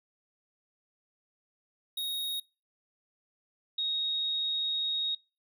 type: tone pair in turn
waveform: square / sine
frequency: 3755 / 3755 Hz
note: A#7 / A#7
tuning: +12 / +12 cents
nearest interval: unison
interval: 0 cents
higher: neither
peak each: -32 / -28 dBFS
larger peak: second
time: 1.97-2.4 / 3.78-5.15 s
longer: second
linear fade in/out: 5 ms
effects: noise-tail reverb RT60 0.3 s tail -26 dB re dry